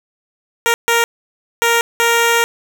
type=tone bursts at uneven times; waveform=10% pulse; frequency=466.2 Hz; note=A#4; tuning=in tune; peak=-3 dBFS; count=4; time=0.66-0.74 / 0.88-1.04 / 1.62-1.81 / 2-2.44 s; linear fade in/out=0 ms; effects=none